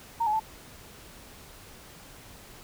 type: tone with pitch steps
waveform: sine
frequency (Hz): 922 / 848 / 878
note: A#5 / G#5 / A5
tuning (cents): -19 / +36 / -4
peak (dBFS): -23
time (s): 0.2-0.398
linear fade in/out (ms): 10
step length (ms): 66
effects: pink hiss -49 dBFS RMS until 2.63 s